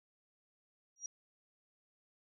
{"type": "tone with exponential growth", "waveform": "sine", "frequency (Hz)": 5730, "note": "F8", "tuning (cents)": 44, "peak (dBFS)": -35, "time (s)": [0.96, 1.06], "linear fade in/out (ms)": 2, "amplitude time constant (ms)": 20, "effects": []}